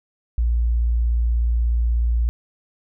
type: tone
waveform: sine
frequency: 58.3 Hz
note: A#1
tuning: 1 cent sharp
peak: -16 dBFS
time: 0.38-2.29 s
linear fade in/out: 0 ms
effects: none